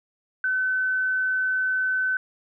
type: tone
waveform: sine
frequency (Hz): 1518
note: F#6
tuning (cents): +44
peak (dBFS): -21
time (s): 0.44-2.17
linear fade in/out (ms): 2
effects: none